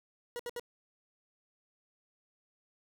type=tone bursts; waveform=40% pulse; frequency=480.3 Hz; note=B4; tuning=48 cents flat; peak=-36 dBFS; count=3; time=0.36-0.596 s; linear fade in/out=0 ms; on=34 ms; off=67 ms; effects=none